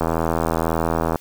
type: click train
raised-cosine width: 1 ms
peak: -6 dBFS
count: 95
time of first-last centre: 0.01-1.158 s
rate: 81.9 Hz
effects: white hiss -49 dBFS RMS until 1.2 s